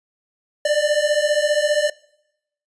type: beating tone pair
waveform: square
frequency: 587.3 / 602.3 Hz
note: D5 / D5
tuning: 0 / +44 cents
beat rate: 15 Hz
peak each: -20 dBFS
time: 0.65-1.9 s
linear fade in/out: 5 ms
effects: noise-tail reverb RT60 0.8 s tail -22 dB re dry + resampled to 22050 Hz